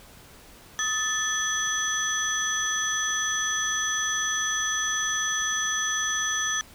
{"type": "tone cluster", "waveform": "sine", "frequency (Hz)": [1259, 1756, 3352, 6020], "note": ["D#6", "A6", "G#7", "F#8"], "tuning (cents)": [20, -4, 15, 29], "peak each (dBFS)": [-32, -28, -30, -27], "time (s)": [0.79, 6.61], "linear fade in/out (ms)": 0, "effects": ["tanh soft clip ceiling -17 dBFS", "pink hiss -50 dBFS RMS until 6.74 s"]}